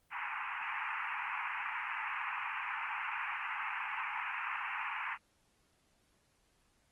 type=band-pass noise; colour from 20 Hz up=pink; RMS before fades=-39 dBFS; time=0.1-5.18 s; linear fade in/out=50 ms; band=830 to 2700 Hz; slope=96 dB/octave; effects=pink hiss -73 dBFS RMS until 6.91 s + Opus 24 kbps